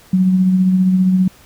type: tone with tremolo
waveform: sine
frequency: 185.8 Hz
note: F#3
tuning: 7 cents sharp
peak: -8 dBFS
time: 0.13-1.28 s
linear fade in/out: 5 ms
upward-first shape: triangle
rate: 15 Hz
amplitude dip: 40%
effects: pink hiss -46 dBFS RMS until 1.45 s